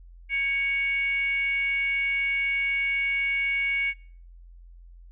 sine tone with frequency modulation, 2228 Hz, C#7, 8 cents sharp, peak -23 dBFS, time 0.29-3.94 s, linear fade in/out 50 ms, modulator 586 Hz, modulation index 0.38, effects noise-tail reverb RT60 0.5 s tail -26 dB re dry + added 43 Hz sine -45 dBFS peak until 5.11 s

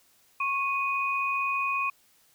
sine tone pair together, 1096 / 2489 Hz, C#6 / D#7, -20 / 0 cents, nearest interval octave + major second, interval 1420 cents, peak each -28 dBFS, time 0.4-1.9 s, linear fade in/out 5 ms, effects white hiss -63 dBFS RMS until 2.34 s

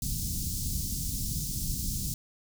pink band-stop noise, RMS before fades -32 dBFS, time 0.02-2.14 s, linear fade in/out 2 ms, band 210 to 5100 Hz, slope 24 dB/octave, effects none

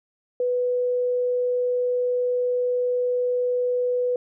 sine tone, 494.6 Hz, B4, 3 cents sharp, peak -20 dBFS, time 0.4-4.16 s, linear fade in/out 2 ms, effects none

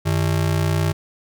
square ring-modulated tone, 123.47 Hz, B2, in tune, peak -15 dBFS, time 0.05-0.93 s, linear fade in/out 20 ms, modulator 29.8 Hz, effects none

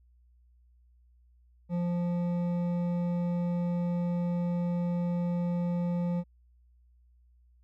sine tone with hard clipping, 174.61 Hz, F3, in tune, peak -29 dBFS, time 1.69-6.24 s, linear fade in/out 50 ms, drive 9 dB, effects added 60 Hz sine -59 dBFS peak until 7.63 s

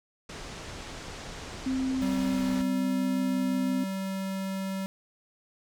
pink low-pass noise, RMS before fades -41 dBFS, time 0.29-2.62 s, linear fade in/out 5 ms, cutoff 7500 Hz, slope 24 dB/octave
sine tone with pitch glide, 261.6 to 258.1 Hz, C4 to C4, 0 to -23 cents, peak -26 dBFS, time 1.66-3.84 s, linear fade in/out 5 ms, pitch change -23 cents, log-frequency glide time 2.29-2.4 s
square tone, 192.3 Hz, G3, 33 cents flat, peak -31 dBFS, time 2.02-4.86 s, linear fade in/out 0 ms
effects none

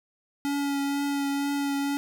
square tone with vibrato, 281.7 Hz, C#4, 28 cents sharp, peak -26 dBFS, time 0.45-1.97 s, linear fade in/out 0 ms, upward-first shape triangle, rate 2.1 Hz, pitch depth 16 cents each way, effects none

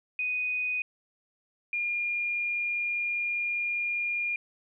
sine tone pair in turn, 2489 / 2415 Hz, D#7 / D7, 0 / +48 cents, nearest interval minor second, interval 52 cents, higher first, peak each -27 dBFS, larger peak neither, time 0.19-0.82 / 1.73-4.36 s, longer second, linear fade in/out 2 ms, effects none

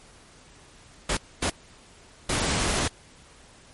pink noise bursts at uneven times, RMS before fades -25 dBFS, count 3, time 1.09-1.17 / 1.42-1.5 / 2.29-2.88 s, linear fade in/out 5 ms, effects pink hiss -52 dBFS RMS until 3.73 s + MP3 48 kbps

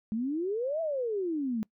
sine exponential two-way sweep, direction up then down, 210 to 670 to 210 Hz, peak -28 dBFS, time 0.12-1.63 s, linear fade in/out 0 ms, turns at 0.81 s, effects noise-tail reverb RT60 0.1 s tail -24 dB re dry

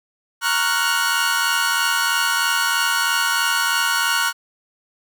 sawtooth chord, Gb major seventh, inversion first, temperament equal, 932.3 / 1108.7 / 1396.9 / 1480 Hz, Bb5 / Db6 / F6 / Gb6, 0 / 0 / 0 / 0 cents, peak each -22 / -22 / -19 / -17 dBFS, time 0.41-4.33 s, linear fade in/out 50 ms, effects none

